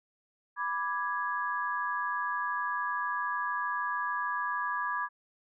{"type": "chord", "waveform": "sine", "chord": "G# diminished", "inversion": "first", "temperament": "equal", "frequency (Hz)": [987.8, 1174.7, 1661.2], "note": ["B5", "D6", "G#6"], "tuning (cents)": [0, 0, 0], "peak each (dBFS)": -34, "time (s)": [0.56, 5.09], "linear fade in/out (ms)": 50, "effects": []}